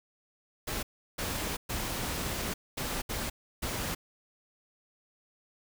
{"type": "noise bursts at uneven times", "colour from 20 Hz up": "pink", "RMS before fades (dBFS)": -34, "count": 6, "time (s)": [[0.67, 0.83], [1.18, 1.57], [1.69, 2.54], [2.77, 3.02], [3.09, 3.3], [3.62, 3.95]], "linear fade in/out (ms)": 10, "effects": []}